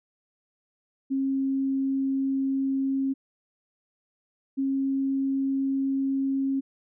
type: tone pair in turn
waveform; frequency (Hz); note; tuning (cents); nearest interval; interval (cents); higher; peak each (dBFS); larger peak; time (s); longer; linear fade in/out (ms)
sine; 269.7 / 270.8; C#4 / C#4; -47 / -40; unison; 7; second; -23; neither; 1.1-3.14 / 4.57-6.61; neither; 20
effects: none